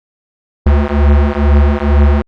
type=beating tone pair; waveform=square; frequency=70.9 / 73.1 Hz; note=C#2 / D2; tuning=+40 / -7 cents; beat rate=2.2 Hz; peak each=-11 dBFS; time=0.66-2.22 s; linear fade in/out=5 ms; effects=low-pass 2000 Hz 12 dB/octave + Opus 48 kbps